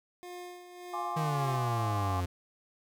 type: tone with tremolo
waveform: 25% pulse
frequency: 356.4 Hz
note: F4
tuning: 35 cents sharp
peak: -37 dBFS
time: 0.23-1.56 s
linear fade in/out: 0 ms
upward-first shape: sine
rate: 1.7 Hz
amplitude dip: 60%
type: chord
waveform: sine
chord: D half-diminished seventh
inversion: first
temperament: equal with one note detuned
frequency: 698.5 / 830.6 / 1053.8 / 1174.7 Hz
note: F5 / Ab5 / C6 / D6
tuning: 0 / 0 / +12 / 0 cents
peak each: -38 dBFS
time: 0.93-2.21 s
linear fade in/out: 10 ms
type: exponential sweep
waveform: 45% pulse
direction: down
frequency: 160.5 to 87.31 Hz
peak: -30 dBFS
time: 1.16-2.26 s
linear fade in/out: 10 ms
effects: none